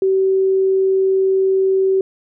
sine tone, 382.7 Hz, G4, 42 cents flat, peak -12 dBFS, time 0.02-2.01 s, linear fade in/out 2 ms, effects none

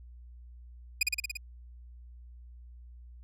sawtooth tone with echo, 2463 Hz, D#7, 18 cents flat, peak -19 dBFS, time 1.01-1.03 s, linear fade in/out 5 ms, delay 57 ms, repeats 6, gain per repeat -2 dB, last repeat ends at 1.372 s, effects added 60 Hz sine -47 dBFS peak until 3.23 s + resampled to 32000 Hz

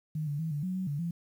sine tone with pitch steps, 154.5 / 144.8 / 161.5 / 146 / 184.4 / 187.1 / 144.2 / 170.1 Hz, D#3 / D3 / E3 / D3 / F#3 / F#3 / D3 / F3, -12 / -24 / -35 / -10 / -6 / +20 / -31 / -45 cents, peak -30 dBFS, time 0.15-1.11 s, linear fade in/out 5 ms, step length 120 ms, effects 10-bit

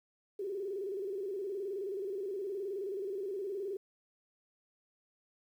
sine tone with vibrato, 391.9 Hz, G4, in tune, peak -35 dBFS, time 0.39-3.77 s, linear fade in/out 5 ms, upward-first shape square, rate 19 Hz, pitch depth 80 cents each way, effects 11-bit

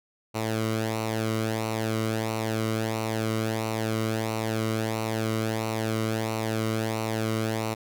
sawtooth tone with flanger, 110.9 Hz, A2, 14 cents sharp, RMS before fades -28 dBFS, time 0.34-7.75 s, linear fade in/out 20 ms, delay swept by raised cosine 0.59 to 1.19 ms, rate 1.5 Hz, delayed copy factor -0.65, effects none

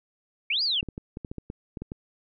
sine linear two-way sweep, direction up then down, 2158 to 4970 to 2643 Hz, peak -23 dBFS, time 0.5-0.81 s, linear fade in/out 5 ms, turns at 0.63 s
clicks, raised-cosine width 3 ms, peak -22 dBFS, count 11, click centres 0.829 / 0.887 / 0.979 / 1.171 / 1.248 / 1.315 / 1.383 / 1.501 / 1.772 / 1.82 / 1.919 s
effects none

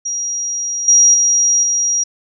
sine tone with level steps, 5720 Hz, F8, 41 cents sharp, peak -18 / -6 / -10 / -13 dBFS, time 0.05-2.04 s, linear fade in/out 10 ms, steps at 0.88 / 1.14 / 1.63 s, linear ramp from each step 2 ms, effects none

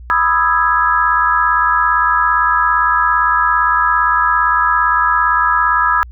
sine chord, E major seventh, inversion second, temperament equal with one note detuned, 987.8 / 1240.9 / 1318.5 / 1661.2 Hz, B5 / D#6 / E6 / G#6, 0 / -5 / 0 / 0 cents, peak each -16 dBFS, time 0.1-6.03 s, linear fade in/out 0 ms, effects added 60 Hz sine -31 dBFS peak until 6.11 s

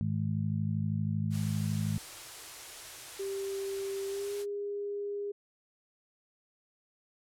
harmonic tone, 52.7 Hz, G#1, 26 cents sharp, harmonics 2 / 3 / 4, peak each -32 / -33 / -35 dBFS, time 0.01-1.98 s, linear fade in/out 0 ms
white band-stop noise, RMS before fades -45 dBFS, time 1.3-4.46 s, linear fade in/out 50 ms, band 150 to 300 Hz, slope 48 dB/octave
sine tone with pitch glide, 392 to 406.8 Hz, G4 to G#4, 0 to -36 cents, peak -33 dBFS, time 3.19-5.32 s, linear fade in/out 10 ms, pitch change +64 cents, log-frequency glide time 4.06-4.35 s
effects low-pass 11000 Hz 12 dB/octave

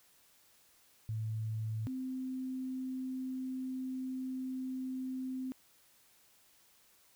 sine tone pair in turn, 110 / 259.1 Hz, A2 / C4, 0 / -17 cents, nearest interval octave + minor third, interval 1483 cents, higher second, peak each -34 / -36 dBFS, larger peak first, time 1.09-1.87 / 1.87-5.52 s, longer second, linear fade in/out 0 ms, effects white hiss -66 dBFS RMS until 7.15 s

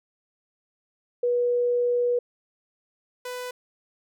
sine / sawtooth tone pair in turn, 485.8 / 497.7 Hz, B4 / B4, -29 / +13 cents, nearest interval unison, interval 42 cents, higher second, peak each -20 / -28 dBFS, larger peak first, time 1.23-2.19 / 3.25-3.51 s, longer first, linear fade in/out 5 ms, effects none

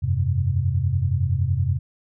sine chord, F suspended second, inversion none, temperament equal, 87.31 / 98 / 130.81 Hz, F2 / G2 / C3, 0 / 0 / 0 cents, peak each -23 dBFS, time 0.02-1.79 s, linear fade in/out 20 ms, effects none

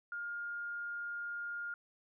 sine tone, 1414 Hz, F6, 21 cents sharp, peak -38 dBFS, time 0.12-1.74 s, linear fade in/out 2 ms, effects none

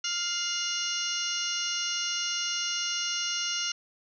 harmonic tone with a mistuned harmonic, 698.5 Hz, F5, in tune, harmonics 2 / 3 / 4 / 5 / 6 / 7 / 8 / 9, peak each -37 / -41 / -33 / -42 / -38 / -43 / -33 / -37 dBFS, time 0.04-3.72 s, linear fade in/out 5 ms, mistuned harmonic 4, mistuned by +36 cents, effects none

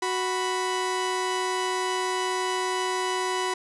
sawtooth tone pair together, 370 / 987.8 Hz, F#4 / B5, 0 / 0 cents, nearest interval octave + perfect fourth, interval 1700 cents, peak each -24 dBFS, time 0.02-3.54 s, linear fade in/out 5 ms, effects resampled to 24000 Hz + 10-bit

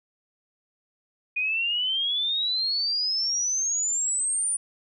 sine exponential sweep, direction up, 2454 to 9460 Hz, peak -23 dBFS, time 1.36-4.57 s, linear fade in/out 10 ms, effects none

